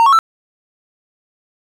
triangle tone with pitch steps, 918 / 1104.4 / 1328.6 Hz, A#5 / C#6 / E6, -27 / -7 / +13 cents, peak -5 dBFS, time 0-0.189 s, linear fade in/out 0 ms, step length 63 ms, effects none

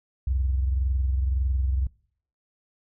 sine tone pair together, 65.1 / 86.9 Hz, C2 / F2, -8 / -8 cents, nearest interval perfect fourth, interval 500 cents, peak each -21 / -31 dBFS, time 0.27-1.87 s, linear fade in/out 5 ms, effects noise-tail reverb RT60 0.6 s tail -24 dB re dry + tanh soft clip ceiling -15 dBFS

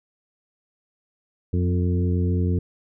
harmonic tone with a mistuned harmonic, 89.3 Hz, F2, 39 cents sharp, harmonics 1 / 2 / 3 / 4 / 5, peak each -20 / -26 / -30 / -32 / -34 dBFS, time 1.53-2.59 s, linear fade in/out 5 ms, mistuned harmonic 3, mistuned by -21 cents, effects none

